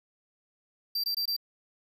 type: tone bursts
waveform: square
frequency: 4699 Hz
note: D8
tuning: in tune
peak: -28 dBFS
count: 4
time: 0.95-1.365 s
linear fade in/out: 5 ms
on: 88 ms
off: 21 ms
effects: none